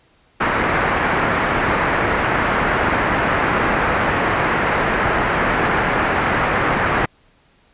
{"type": "low-pass noise", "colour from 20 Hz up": "white", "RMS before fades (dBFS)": -18, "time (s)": [0.4, 7.06], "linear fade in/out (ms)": 10, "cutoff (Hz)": 1900, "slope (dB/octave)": 24, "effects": ["pink hiss -56 dBFS RMS until 7.73 s", "resampled to 8000 Hz"]}